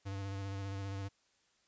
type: tone with vibrato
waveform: square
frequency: 98.2 Hz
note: G2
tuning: 4 cents sharp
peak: -39 dBFS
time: 0.05-1.09 s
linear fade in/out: 20 ms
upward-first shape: square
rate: 15 Hz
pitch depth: 20 cents each way
effects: white hiss -73 dBFS RMS until 1.67 s + resampled to 16000 Hz